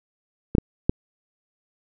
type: clicks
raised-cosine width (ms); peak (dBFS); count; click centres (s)
3; -4; 3; 0.551 / 0.583 / 0.895
effects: none